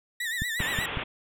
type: tone with vibrato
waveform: 35% pulse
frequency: 1864.7 Hz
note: A#6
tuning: in tune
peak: -27 dBFS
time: 0.2-0.86 s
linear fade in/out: 5 ms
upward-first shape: sine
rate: 8.4 Hz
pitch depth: 100 cents each way
type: click train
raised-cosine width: 5 ms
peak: -18 dBFS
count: 4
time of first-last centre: 0.42-0.972 s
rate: 5.43 Hz
type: low-pass noise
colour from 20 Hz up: white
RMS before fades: -34 dBFS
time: 0.59-1.04 s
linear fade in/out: 10 ms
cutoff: 3400 Hz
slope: 96 dB/octave
effects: none